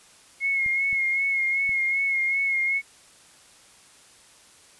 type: tone with vibrato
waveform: sine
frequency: 2166 Hz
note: C#7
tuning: 41 cents flat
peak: -21 dBFS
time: 0.4-2.82 s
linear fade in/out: 50 ms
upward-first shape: sine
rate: 2.6 Hz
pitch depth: 34 cents each way
type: clicks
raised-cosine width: 5 ms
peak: -31 dBFS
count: 3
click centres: 0.662 / 0.929 / 1.693 s
effects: white hiss -53 dBFS RMS until 4.79 s + resampled to 24000 Hz